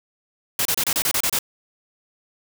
white noise bursts, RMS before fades -21 dBFS, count 9, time 0.59-1.389 s, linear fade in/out 2 ms, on 63 ms, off 29 ms, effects none

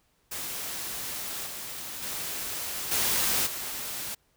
white noise with level steps, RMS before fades -35 / -38 / -34 / -26 / -35 dBFS, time 0.31-4.15 s, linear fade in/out 10 ms, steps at 1.46 / 2.02 / 2.91 / 3.46 s, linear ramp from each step 10 ms, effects pink hiss -69 dBFS RMS until 4.36 s

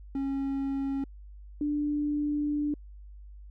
triangle / sine tone pair in turn, 273.6 / 294.4 Hz, C#4 / D4, -23 / +4 cents, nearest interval minor second, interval 127 cents, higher second, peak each -26 dBFS, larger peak neither, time 0.15-1.04 / 1.61-2.74 s, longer second, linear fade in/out 2 ms, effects added 50 Hz sine -44 dBFS peak until 3.5 s

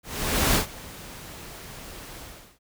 pink noise with ADSR envelope, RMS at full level -20 dBFS, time 0.03-2.59 s, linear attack 520 ms, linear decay 110 ms, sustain -21 dB, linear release 380 ms, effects none

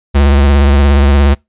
square tone with vibrato, 70.4 Hz, C#2, 27 cents sharp, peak -6 dBFS, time 0.14-1.35 s, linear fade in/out 20 ms, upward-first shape triangle, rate 17 Hz, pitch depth 70 cents each way, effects noise-tail reverb RT60 0.2 s tail -26 dB re dry + resampled to 8000 Hz

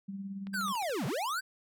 sine tone with tremolo, 196.1 Hz, G3, 1 cent sharp, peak -35 dBFS, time 0.08-0.73 s, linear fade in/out 10 ms, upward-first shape sine, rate 18 Hz, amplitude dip 45%
click train, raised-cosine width 0.3 ms, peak -33 dBFS, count 7, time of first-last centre 0.47-0.896 s, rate 14.1 Hz
square linear two-way sweep, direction down then up, 1600 to 115.6 to 1600 Hz, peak -32 dBFS, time 0.53-1.41 s, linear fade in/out 20 ms, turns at 1.06 s
effects none

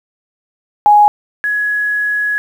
sine tone pair in turn, 832 / 1679.4 Hz, G#5 / G#6, +3 / +19 cents, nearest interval octave, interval 1216 cents, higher second, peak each -4 / -13 dBFS, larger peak first, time 0.86-1.08 / 1.44-2.38 s, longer second, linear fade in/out 0 ms, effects 7-bit

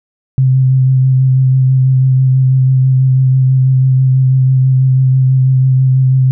sine tone with vibrato, 130.81 Hz, C3, in tune, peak -6 dBFS, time 0.38-6.31 s, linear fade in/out 0 ms, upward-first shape sine, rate 6.1 Hz, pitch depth 18 cents each way, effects none

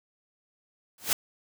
white noise with exponential growth, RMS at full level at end -20 dBFS, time 0.98-1.13 s, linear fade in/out 2 ms, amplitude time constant 32 ms, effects none

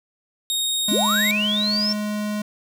sawtooth tone with pitch glide, 3729 to 3779 Hz, A#7 to A#7, 0 to +23 cents, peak -18 dBFS, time 0.5-1.31 s, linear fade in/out 0 ms, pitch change +23 cents, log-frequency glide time 1.04-1.15 s
square tone, 209.7 Hz, G#3, 17 cents sharp, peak -24 dBFS, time 0.88-2.42 s, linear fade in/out 5 ms
sine linear sweep, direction up, 209.1 to 5480 Hz, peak -20 dBFS, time 0.91-1.93 s, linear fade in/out 5 ms
effects none

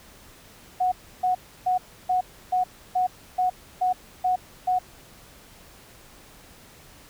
sine tone bursts, 734 Hz, F#5, 14 cents flat, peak -19 dBFS, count 10, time 0.8-4.79 s, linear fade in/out 10 ms, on 120 ms, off 310 ms, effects pink hiss -50 dBFS RMS until 7.09 s

